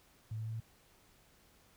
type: tone with pitch steps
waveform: sine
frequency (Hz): 109.6 / 110.55 / 111.52 / 112.49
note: A2 / A2 / A2 / A2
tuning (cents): -6 / +9 / +24 / +39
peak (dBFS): -37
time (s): 0.31-0.602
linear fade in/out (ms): 5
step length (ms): 73
effects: pink hiss -66 dBFS RMS until 1.76 s